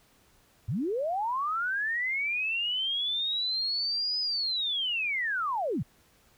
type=linear two-way sweep; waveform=sine; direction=up then down; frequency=87.31 to 5040 to 87.31 Hz; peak=-27 dBFS; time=0.68-5.83 s; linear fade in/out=10 ms; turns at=4.2 s; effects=pink hiss -63 dBFS RMS until 6.37 s